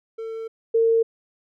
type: tone pair in turn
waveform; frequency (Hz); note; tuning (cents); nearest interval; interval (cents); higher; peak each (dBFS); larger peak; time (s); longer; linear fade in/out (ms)
triangle / sine; 449.1 / 455.1; A4 / A#4; +35 / -42; unison; 23; second; -27 / -15; second; 0.18-0.48 / 0.74-1.03; first; 10
effects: none